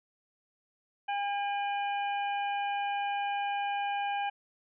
harmonic tone with a mistuned harmonic, 808 Hz, G#5, 48 cents flat, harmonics 1 / 2 / 3 / 4, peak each -30 / -40 / -41 / -44 dBFS, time 1.08-4.3 s, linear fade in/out 10 ms, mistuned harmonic 4, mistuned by -140 cents, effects none

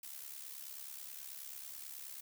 blue noise with amplitude modulation, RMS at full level -45 dBFS, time 0.03-2.21 s, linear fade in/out 5 ms, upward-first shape sine, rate 69.3 Hz, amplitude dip 70%, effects none

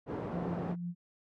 pink band-pass noise, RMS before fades -38 dBFS, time 0.06-0.76 s, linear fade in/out 50 ms, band 130 to 740 Hz, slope 12 dB/octave
sine tone with tremolo, 174.4 Hz, F3, 2 cents flat, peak -34 dBFS, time 0.31-0.95 s, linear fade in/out 50 ms, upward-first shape sine, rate 5.8 Hz, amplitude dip 30%
effects none

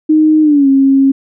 sine tone with pitch glide, 310 to 271.4 Hz, D#4 to C#4, -6 to -36 cents, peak -5 dBFS, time 0.09-1.12 s, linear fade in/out 10 ms, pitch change -230 cents, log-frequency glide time 0.42-0.68 s, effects none

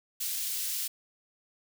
white high-pass noise, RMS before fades -33 dBFS, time 0.2-0.88 s, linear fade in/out 10 ms, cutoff 3300 Hz, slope 12 dB/octave, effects none

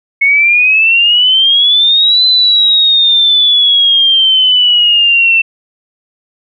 sine exponential two-way sweep, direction up then down, 2190 to 4048 to 2674 Hz, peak -5 dBFS, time 0.21-5.42 s, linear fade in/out 10 ms, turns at 2.25 s, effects none

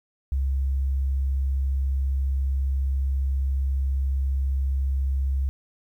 sine tone, 67.3 Hz, C2, 49 cents sharp, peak -21 dBFS, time 0.32-5.49 s, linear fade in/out 0 ms, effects 10-bit

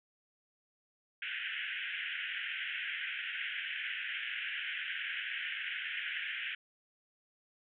pink band-pass noise, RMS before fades -39 dBFS, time 1.22-6.55 s, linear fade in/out 5 ms, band 1500 to 3200 Hz, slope 96 dB/octave, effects none

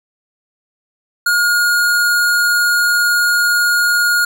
square tone, 1431 Hz, F6, 42 cents sharp, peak -12 dBFS, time 1.26-4.25 s, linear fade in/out 5 ms, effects none

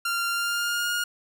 sawtooth tone with pitch glide, 1387 to 1427.6 Hz, F6 to F6, -12 to +38 cents, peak -21 dBFS, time 0.05-1.04 s, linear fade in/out 5 ms, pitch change +50 cents, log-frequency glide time 0.29-0.92 s, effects none

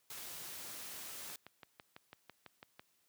white noise, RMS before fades -47 dBFS, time 0.1-1.36 s, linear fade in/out 2 ms
click train, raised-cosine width 0.3 ms, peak -34 dBFS, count 10, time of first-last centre 1.3-2.795 s, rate 6.02 Hz
effects white hiss -75 dBFS RMS until 3.08 s + high-pass 80 Hz 12 dB/octave

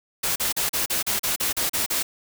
white noise bursts, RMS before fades -24 dBFS, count 11, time 0.23-2.03 s, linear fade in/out 10 ms, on 130 ms, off 37 ms, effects none

